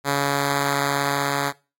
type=tone with level ramp; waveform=5% pulse; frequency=141 Hz; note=C#3; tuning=30 cents sharp; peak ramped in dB=-8 to -11 dBFS; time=0.04-1.53 s; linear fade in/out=50 ms; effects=noise-tail reverb RT60 0.3 s tail -20 dB re dry + AAC 48 kbps